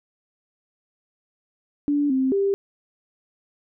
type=tone with pitch steps; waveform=sine; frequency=289.7 / 263 / 395.7 Hz; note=D4 / C4 / G4; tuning=-24 / +9 / +16 cents; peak=-18 dBFS; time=1.88-2.54 s; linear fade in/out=0 ms; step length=220 ms; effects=none